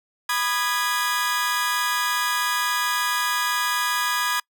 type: chord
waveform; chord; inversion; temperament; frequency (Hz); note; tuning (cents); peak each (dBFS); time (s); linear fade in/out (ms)
sawtooth; G# minor; first; equal with one note detuned; 987.8 / 1224.5 / 1661.2; B5 / D#6 / G#6; 0 / -28 / 0; -23 / -23 / -21; 0.29-4.4; 5
effects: noise-tail reverb RT60 0.1 s tail -26 dB re dry

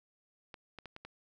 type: clicks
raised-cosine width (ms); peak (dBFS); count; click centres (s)
0.3; -30; 5; 0.542 / 0.787 / 0.857 / 0.964 / 1.05
effects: none

